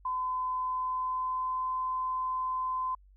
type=tone with pitch glide; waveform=sine; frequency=1018 to 1026.9 Hz; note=C6 to C6; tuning=-48 to -33 cents; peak=-29 dBFS; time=0.05-2.95 s; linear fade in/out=5 ms; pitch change=+15 cents; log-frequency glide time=0.58-1.7 s; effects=added 48 Hz sine -55 dBFS peak until 3.16 s